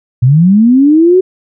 sine linear sweep, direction up, 116.54 to 380 Hz, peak -3 dBFS, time 0.22-1.21 s, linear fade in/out 10 ms, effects none

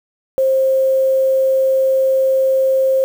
sine tone with quantisation, 530 Hz, C5, 22 cents sharp, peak -11 dBFS, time 0.38-3.04 s, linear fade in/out 0 ms, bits 6, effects none

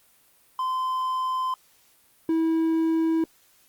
triangle tone pair in turn, 1031 / 324.7 Hz, C6 / E4, -26 / -26 cents, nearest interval octave + minor sixth, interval 2000 cents, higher first, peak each -22 / -18 dBFS, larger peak second, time 0.59-1.54 / 2.29-3.24 s, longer neither, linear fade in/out 2 ms, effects white hiss -60 dBFS RMS until 3.68 s + Opus 32 kbps

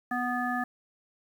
harmonic tone, 246.6 Hz, B3, 2 cents flat, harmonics 1 / 3 / 5 / 7, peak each -32 / -32 / -35 / -33 dBFS, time 0.11-0.64 s, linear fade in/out 5 ms, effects 9-bit

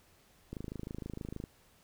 click train, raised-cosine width 3 ms, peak -27 dBFS, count 25, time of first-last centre 0.53-1.439 s, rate 26.4 Hz, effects pink hiss -65 dBFS RMS until 1.83 s

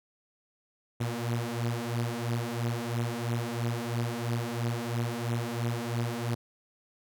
sawtooth beating tone pair, 116.54 / 119.54 Hz, A#2 / A#2, 0 / +44 cents, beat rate 3 Hz, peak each -29 / -28 dBFS, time 1-6.35 s, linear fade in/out 10 ms, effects none

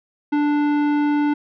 sine tone with tanh clipping, 293.7 Hz, D4, in tune, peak -18 dBFS, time 0.32-1.34 s, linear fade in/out 10 ms, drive 15 dB, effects none

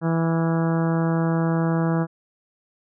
harmonic tone with a mistuned harmonic, 164.81 Hz, E3, in tune, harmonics 1 / 2 / 3 / 4 / 5 / 6 / 7 / 8 / 9 / 10, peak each -20 / -26 / -30 / -32 / -34 / -36 / -37 / -38 / -39 / -40 dBFS, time 0.01-2.07 s, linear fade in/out 50 ms, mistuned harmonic 9, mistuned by -51 cents, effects none

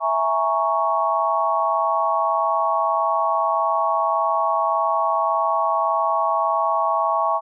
sine chord, A# half-diminished seventh, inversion second, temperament equal, 659.3 / 830.6 / 932.3 / 1108.7 Hz, E5 / G#5 / A#5 / C#6, 0 / 0 / 0 / 0 cents, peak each -23 / -24 / -25 / -21 dBFS, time 0-7.41 s, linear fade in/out 50 ms, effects none

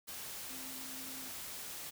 sine tone in noise, 261.6 Hz, C4, in tune, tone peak -52 dBFS, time 0.49-1.3 s, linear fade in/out 20 ms, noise white, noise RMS -45 dBFS, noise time 0.07-1.91 s, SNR -10 dB, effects none

